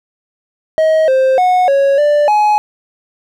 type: tone with pitch steps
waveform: triangle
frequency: 633 / 525 / 731 / 553 / 589 / 842 Hz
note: D#5 / C5 / F#5 / C#5 / D5 / G#5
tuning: +30 / +6 / -21 / -4 / +5 / +24 cents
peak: -6 dBFS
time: 0.78-2.58 s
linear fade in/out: 0 ms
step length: 300 ms
effects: none